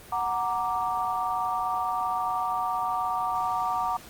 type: chord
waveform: sine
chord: Gb augmented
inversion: none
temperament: equal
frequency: 740 / 932.3 / 1174.7 Hz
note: Gb5 / Bb5 / D6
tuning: 0 / 0 / 0 cents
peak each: -29 dBFS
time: 0.12-3.97 s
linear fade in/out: 5 ms
effects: pink hiss -47 dBFS RMS until 4.09 s + Opus 32 kbps